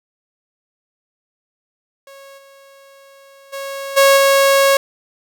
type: tone with level steps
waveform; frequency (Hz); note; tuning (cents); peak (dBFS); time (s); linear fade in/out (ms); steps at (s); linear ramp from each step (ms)
sawtooth; 550; C#5; -14; -34 / -39 / -21 / -4 / -6; 2.07-4.77; 2; 2.37 / 3.52 / 3.96 / 4.16; 20
effects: none